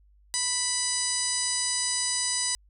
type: harmonic tone with a mistuned harmonic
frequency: 987.8 Hz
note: B5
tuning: in tune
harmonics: 1 / 2 / 3 / 4 / 5 / 6 / 7 / 8 / 9 / 10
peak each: -41 / -37 / -41 / -36 / -31 / -34 / -40 / -32 / -31 / -40 dBFS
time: 0.34-2.55 s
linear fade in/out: 0 ms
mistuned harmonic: 6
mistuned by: +35 cents
effects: added 50 Hz sine -56 dBFS peak until 2.69 s